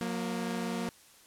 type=tone pair together; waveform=sawtooth; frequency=181.39 / 233.5 Hz; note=F#3 / A#3; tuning=-34 / +3 cents; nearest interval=major third; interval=437 cents; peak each=-32 / -30 dBFS; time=0.01-0.89 s; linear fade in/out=0 ms; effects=white hiss -58 dBFS RMS until 1.26 s + low-pass 12000 Hz 12 dB/octave

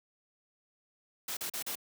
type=noise bursts; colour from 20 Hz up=white; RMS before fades=-37 dBFS; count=4; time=1.28-1.754 s; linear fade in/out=5 ms; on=90 ms; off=38 ms; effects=high-pass 150 Hz 12 dB/octave

